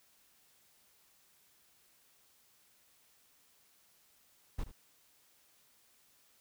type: noise with echo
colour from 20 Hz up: brown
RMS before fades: -35 dBFS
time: 4.58-4.64 s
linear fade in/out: 10 ms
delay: 77 ms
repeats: 1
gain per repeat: -14 dB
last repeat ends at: 4.717 s
effects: white hiss -68 dBFS RMS until 6.4 s